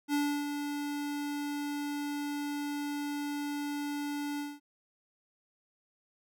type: tone with ADSR envelope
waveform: square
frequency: 290 Hz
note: D4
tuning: 22 cents flat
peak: -27 dBFS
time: 0.08-4.6 s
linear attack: 56 ms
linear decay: 310 ms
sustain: -7 dB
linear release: 210 ms
effects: none